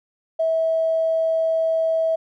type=tone with tanh clipping; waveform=triangle; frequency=649 Hz; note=E5; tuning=27 cents flat; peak=-17 dBFS; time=0.39-2.16 s; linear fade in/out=10 ms; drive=3 dB; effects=none